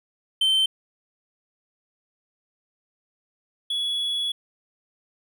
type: tone pair in turn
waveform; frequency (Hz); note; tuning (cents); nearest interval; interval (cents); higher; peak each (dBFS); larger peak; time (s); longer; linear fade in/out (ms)
triangle; 3100 / 3380; G7 / G#7; -20 / +30; minor second; 150; second; -16 / -22; first; 0.41-0.66 / 3.7-4.32; second; 5
effects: none